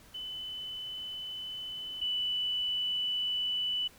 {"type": "tone pair in turn", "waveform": "sine", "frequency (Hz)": [3014, 2978], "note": ["F#7", "F#7"], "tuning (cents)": [31, 11], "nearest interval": "unison", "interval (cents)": 20, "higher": "first", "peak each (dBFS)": [-37, -29], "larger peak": "second", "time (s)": [[0.14, 2.01], [2.01, 3.88]], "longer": "neither", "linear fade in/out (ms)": 10, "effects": ["pink hiss -57 dBFS RMS until 3.98 s"]}